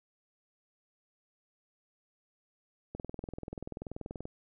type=click train; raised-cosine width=2 ms; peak=-26 dBFS; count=28; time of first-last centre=2.95-4.254 s; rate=20.7 Hz; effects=none